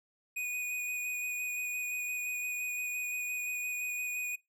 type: tone with vibrato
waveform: square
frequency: 2476 Hz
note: D#7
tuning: 9 cents flat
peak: -34 dBFS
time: 0.36-4.36 s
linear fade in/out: 10 ms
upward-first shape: square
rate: 5.8 Hz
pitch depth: 9 cents each way
effects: noise-tail reverb RT60 0.2 s tail -23 dB re dry

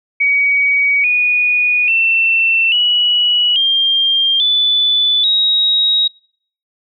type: tone with pitch steps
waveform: sine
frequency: 2259 / 2463 / 2686 / 2930 / 3195 / 3484 / 3799 Hz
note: C#7 / D#7 / E7 / F#7 / G7 / A7 / A#7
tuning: +32 / -18 / +32 / -18 / +32 / -18 / +32 cents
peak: -10 dBFS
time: 0.2-6.08 s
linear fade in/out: 10 ms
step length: 840 ms
effects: noise-tail reverb RT60 0.6 s tail -26 dB re dry

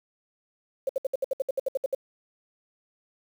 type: tone bursts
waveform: sine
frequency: 535 Hz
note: C5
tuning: 38 cents sharp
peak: -22 dBFS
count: 13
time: 0.87-1.949 s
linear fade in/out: 5 ms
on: 23 ms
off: 65 ms
effects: 8-bit

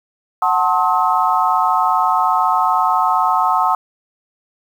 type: chord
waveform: sine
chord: F# diminished seventh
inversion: none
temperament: just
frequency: 740 / 888 / 1065.6 / 1278.7 Hz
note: F#5 / A5 / C6 / Eb6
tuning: 0 / +16 / +31 / +47 cents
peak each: -18 dBFS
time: 0.42-3.75 s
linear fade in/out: 2 ms
effects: 7-bit

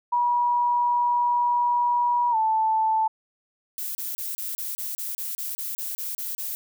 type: tone with pitch glide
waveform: sine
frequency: 965 to 879.8 Hz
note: B5 to A5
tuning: -40 to 0 cents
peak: -19 dBFS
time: 0.12-3.08 s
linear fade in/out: 10 ms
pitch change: -160 cents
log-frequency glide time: 2.31-2.36 s
type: noise bursts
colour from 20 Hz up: violet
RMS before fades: -31 dBFS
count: 14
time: 3.78-6.55 s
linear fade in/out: 0 ms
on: 170 ms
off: 30 ms
effects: none

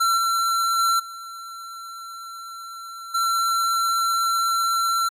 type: tone with level steps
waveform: square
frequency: 1354 Hz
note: E6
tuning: 46 cents sharp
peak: -18 / -20 / -18 / -35 / -20 dBFS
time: 0-5.09 s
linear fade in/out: 10 ms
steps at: 0.17 / 0.78 / 0.99 / 3.14 s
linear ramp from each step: 10 ms
effects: AAC 64 kbps

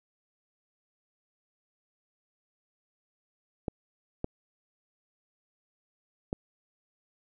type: clicks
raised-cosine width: 2 ms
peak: -17 dBFS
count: 3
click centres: 3.682 / 4.244 / 6.329 s
effects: none

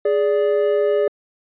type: tone pair together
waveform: triangle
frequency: 415.3 / 582.2 Hz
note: G#4 / D5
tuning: 0 / -15 cents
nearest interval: tritone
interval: 585 cents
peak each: -15 / -17 dBFS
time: 0.05-1.08 s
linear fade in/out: 5 ms
effects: resampled to 8000 Hz

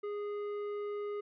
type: tone with tanh clipping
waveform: sine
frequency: 412.7 Hz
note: G#4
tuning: 11 cents flat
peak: -37 dBFS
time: 0.03-1.21 s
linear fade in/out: 10 ms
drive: 10 dB
effects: none

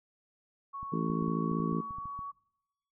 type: tone with pitch glide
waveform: sine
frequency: 1108.7 to 1124.2 Hz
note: C#6 to C#6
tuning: 0 to +24 cents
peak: -37 dBFS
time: 0.73-2.32 s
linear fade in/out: 20 ms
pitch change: +24 cents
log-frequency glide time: 0.89-1.78 s
type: clicks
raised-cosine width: 5 ms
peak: -35 dBFS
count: 11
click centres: 0.83 / 1.101 / 1.223 / 1.282 / 1.517 / 1.6 / 1.725 / 1.908 / 1.985 / 2.056 / 2.191 s
type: harmonic tone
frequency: 55.5 Hz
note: A1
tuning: 16 cents sharp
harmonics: 3 / 4 / 5 / 6 / 7 / 8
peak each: -33 / -35 / -37 / -39 / -40 / -41 dBFS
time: 0.92-1.81 s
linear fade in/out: 10 ms
effects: noise-tail reverb RT60 0.8 s tail -22 dB re dry

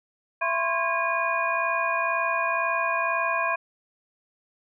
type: tone cluster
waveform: sine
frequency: 669 / 1024 / 1086 / 1633 / 2455 Hz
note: E5 / C6 / C#6 / G#6 / D#7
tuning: +25 / -38 / -36 / -30 / -24 cents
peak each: -29 dBFS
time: 0.41-3.56 s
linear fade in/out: 10 ms
effects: none

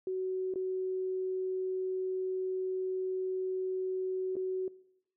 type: tone with dropouts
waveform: sine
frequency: 373.9 Hz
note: F#4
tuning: 18 cents sharp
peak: -31 dBFS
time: 0.07-4.68 s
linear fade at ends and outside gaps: 2 ms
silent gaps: 0.539-0.557 / 4.356-4.366 s
effects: noise-tail reverb RT60 0.8 s tail -21 dB re dry

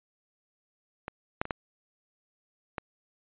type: clicks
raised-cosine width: 0.5 ms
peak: -20 / -12 / -22 / -13 / -17 dBFS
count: 5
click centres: 1.081 / 1.415 / 1.454 / 1.508 / 2.782 s
effects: resampled to 8000 Hz

